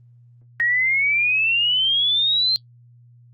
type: exponential sweep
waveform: sine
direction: up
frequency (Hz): 1864.7 to 4186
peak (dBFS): -16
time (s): 0.6-2.56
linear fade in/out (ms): 0
effects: added 120 Hz sine -47 dBFS peak until 3.33 s + Opus 24 kbps